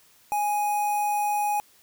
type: tone with notch filter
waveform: square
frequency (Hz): 830.6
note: G#5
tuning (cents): 0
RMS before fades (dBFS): -25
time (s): 0.32-1.6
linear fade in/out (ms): 0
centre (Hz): 3900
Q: 0.63
effects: white hiss -58 dBFS RMS until 1.82 s